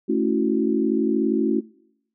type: chord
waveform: sine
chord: F# minor seventh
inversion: first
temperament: equal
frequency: 220 / 277.2 / 329.6 / 370 Hz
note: A3 / C#4 / E4 / F#4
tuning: 0 / 0 / 0 / 0 cents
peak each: -24 dBFS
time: 0.08-1.61 s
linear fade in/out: 20 ms
effects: noise-tail reverb RT60 0.8 s tail -24 dB re dry